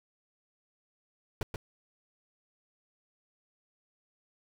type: noise with echo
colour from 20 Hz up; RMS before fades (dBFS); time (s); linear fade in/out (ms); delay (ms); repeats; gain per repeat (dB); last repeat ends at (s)
brown; -30; 1.41-1.43; 2; 130; 1; -5; 1.56
effects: none